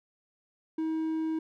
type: tone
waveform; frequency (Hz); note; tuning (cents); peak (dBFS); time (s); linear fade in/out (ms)
triangle; 318.8; D#4; +42; -26; 0.78-1.39; 5
effects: none